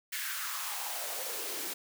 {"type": "noise with high-pass filter sweep", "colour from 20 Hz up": "white", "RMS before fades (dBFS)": -37, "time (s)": [0.12, 1.74], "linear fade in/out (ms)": 10, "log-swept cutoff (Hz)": [1900, 280], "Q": 3.3, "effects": []}